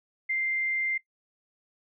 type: tone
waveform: sine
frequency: 2093 Hz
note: C7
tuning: in tune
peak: -26 dBFS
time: 0.29-0.98 s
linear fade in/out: 10 ms
effects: noise-tail reverb RT60 0.1 s tail -17 dB re dry